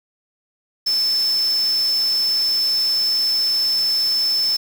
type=tone in noise; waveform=sine; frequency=5274 Hz; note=E8; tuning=in tune; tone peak=-16 dBFS; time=0.86-4.57 s; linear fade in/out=10 ms; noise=white; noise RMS=-34 dBFS; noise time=0.86-4.57 s; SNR=+15 dB; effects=none